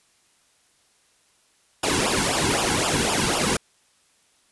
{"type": "noise with flanger", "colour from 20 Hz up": "pink", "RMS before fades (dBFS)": -22, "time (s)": [1.83, 3.57], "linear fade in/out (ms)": 5, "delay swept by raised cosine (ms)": [0.48, 1.68], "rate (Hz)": 3.9, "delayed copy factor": -0.9, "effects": ["white hiss -62 dBFS RMS until 4.51 s", "resampled to 24000 Hz"]}